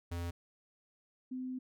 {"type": "tone pair in turn", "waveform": ["square", "sine"], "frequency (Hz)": [86, 256], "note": ["F2", "C4"], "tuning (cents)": [-26, -38], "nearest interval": "octave + perfect fifth", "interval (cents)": 1888, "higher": "second", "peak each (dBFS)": [-37, -37], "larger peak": "neither", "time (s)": [[0.11, 0.31], [1.31, 1.59]], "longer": "second", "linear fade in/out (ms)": 10, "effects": []}